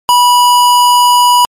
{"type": "tone", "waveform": "square", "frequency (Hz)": 978, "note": "B5", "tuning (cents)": -17, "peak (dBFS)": -5, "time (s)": [0.09, 1.45], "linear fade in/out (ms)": 0, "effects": ["MP3 64 kbps"]}